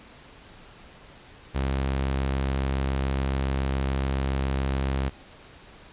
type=tone; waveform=sawtooth; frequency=67.1 Hz; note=C2; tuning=44 cents sharp; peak=-20 dBFS; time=1.54-5.1 s; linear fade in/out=20 ms; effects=pink hiss -49 dBFS RMS until 5.92 s + resampled to 8000 Hz